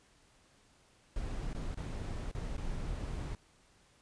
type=noise with dropouts; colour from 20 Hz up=brown; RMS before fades=-38 dBFS; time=1.16-3.35 s; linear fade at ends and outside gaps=2 ms; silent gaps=1.532-1.548 / 1.745-1.773 / 2.314-2.348 / 2.567-2.579 s; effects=pink hiss -66 dBFS RMS until 4.01 s + resampled to 22050 Hz